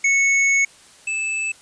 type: tone pair in turn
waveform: square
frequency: 2207 / 2625 Hz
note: C#7 / E7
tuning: -8 / -8 cents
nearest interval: minor third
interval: 300 cents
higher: second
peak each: -15 / -22 dBFS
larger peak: first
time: 0.04-0.65 / 1.07-1.52 s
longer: first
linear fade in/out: 5 ms
effects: white hiss -48 dBFS RMS until 1.61 s + resampled to 22050 Hz